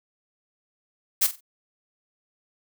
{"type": "noise with echo", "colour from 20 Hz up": "blue", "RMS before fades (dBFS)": -20, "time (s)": [1.21, 1.27], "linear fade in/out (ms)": 10, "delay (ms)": 46, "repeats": 3, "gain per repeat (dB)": -12, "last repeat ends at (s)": 1.408, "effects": []}